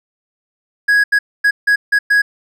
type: tone bursts at uneven times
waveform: triangle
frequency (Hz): 1661.2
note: G#6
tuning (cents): 0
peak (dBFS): -7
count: 6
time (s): 0.88-1.04 / 1.12-1.19 / 1.44-1.51 / 1.67-1.76 / 1.92-1.99 / 2.1-2.22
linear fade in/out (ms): 10
effects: none